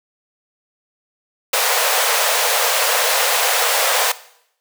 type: high-pass noise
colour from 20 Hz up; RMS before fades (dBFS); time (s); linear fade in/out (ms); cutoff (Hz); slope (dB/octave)
pink; -17; 1.53-4.12; 5; 460; 96
effects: noise-tail reverb RT60 0.7 s tail -17 dB re dry